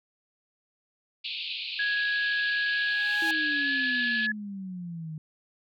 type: band-pass noise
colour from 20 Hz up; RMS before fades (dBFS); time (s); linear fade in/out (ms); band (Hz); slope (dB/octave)
pink; -35; 1.24-4.27; 10; 2400 to 4500; 96
type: tone with pitch glide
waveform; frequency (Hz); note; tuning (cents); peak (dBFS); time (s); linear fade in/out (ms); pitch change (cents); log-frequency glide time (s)
sine; 1662 to 1703.8; G#6 to G#6; +1 to +44; -25; 1.79-4.32; 5; +43; 3.48-3.69
type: tone with exponential growth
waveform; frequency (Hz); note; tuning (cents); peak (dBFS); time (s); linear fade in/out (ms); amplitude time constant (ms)
sawtooth; 830.6; G#5; 0; -27; 2.71-3.31; 2; 130
type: exponential sweep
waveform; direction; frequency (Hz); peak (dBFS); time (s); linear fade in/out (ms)
sine; down; 330 to 153.5; -34; 3.22-5.18; 2
effects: none